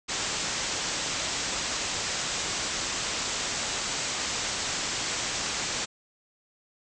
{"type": "low-pass noise", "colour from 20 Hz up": "white", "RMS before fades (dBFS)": -31, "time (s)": [0.08, 5.86], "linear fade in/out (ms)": 20, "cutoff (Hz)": 7900, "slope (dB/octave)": 96, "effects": []}